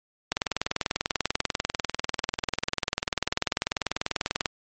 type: click train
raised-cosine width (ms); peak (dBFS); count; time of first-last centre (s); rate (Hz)
0.2; -7; 85; 0.32-4.458; 20.3
effects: MP3 32 kbps